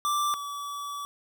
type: tone pair in turn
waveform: square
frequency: 1174.7 / 1147.9 Hz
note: D6 / D6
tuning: 0 / -40 cents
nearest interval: unison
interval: 40 cents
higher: first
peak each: -25 / -34 dBFS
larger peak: first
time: 0.05-0.34 / 0.34-1.05 s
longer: second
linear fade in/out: 0 ms
effects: none